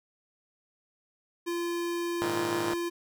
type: tone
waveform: square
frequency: 343.9 Hz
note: F4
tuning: 27 cents flat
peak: -30 dBFS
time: 1.46-2.9 s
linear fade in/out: 20 ms
type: chord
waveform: 5% pulse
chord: Ab suspended second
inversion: none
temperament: just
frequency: 103.83 / 116.8 / 155.74 Hz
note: Ab2 / Bb2 / Eb3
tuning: 0 / +4 / +2 cents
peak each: -26 dBFS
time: 2.22-2.74 s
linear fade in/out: 0 ms
effects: none